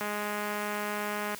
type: click train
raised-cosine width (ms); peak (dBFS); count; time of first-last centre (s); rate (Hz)
0.5; -19; 279; 0.01-1.347; 208
effects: white hiss -44 dBFS RMS until 1.39 s + high-pass 100 Hz 12 dB/octave